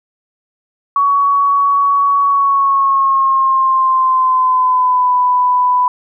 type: tone with pitch glide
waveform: sine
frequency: 1123 to 994.7 Hz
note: C#6 to B5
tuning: +22 to +12 cents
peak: -9 dBFS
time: 0.96-5.88 s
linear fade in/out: 2 ms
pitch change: -210 cents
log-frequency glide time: 2.25-5.13 s
effects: none